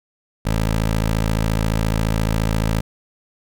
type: tone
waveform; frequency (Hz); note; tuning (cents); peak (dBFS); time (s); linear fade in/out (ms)
15% pulse; 54.4; A1; -19; -11; 0.45-2.81; 10
effects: none